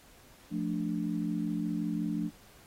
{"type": "chord", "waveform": "sine", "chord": "D minor", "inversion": "first", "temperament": "equal", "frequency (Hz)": [174.61, 220, 293.7], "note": ["F3", "A3", "D4"], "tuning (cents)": [0, 0, 0], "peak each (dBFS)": -34, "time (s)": [0.5, 2.31], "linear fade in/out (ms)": 50, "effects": ["pink hiss -58 dBFS RMS until 2.66 s", "AAC 48 kbps"]}